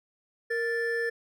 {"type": "tone pair together", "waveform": "triangle", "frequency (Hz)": [466.2, 1760], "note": ["A#4", "A6"], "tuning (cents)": [0, 0], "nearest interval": "octave + major seventh", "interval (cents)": 2300, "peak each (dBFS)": [-27, -28], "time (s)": [0.5, 1.1], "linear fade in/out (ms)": 10, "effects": []}